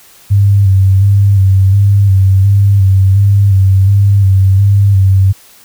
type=tone with vibrato; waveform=sine; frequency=98 Hz; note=G2; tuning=in tune; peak=-4 dBFS; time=0.3-5.33 s; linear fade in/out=20 ms; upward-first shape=square; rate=1.4 Hz; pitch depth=35 cents each way; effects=white hiss -41 dBFS RMS until 5.64 s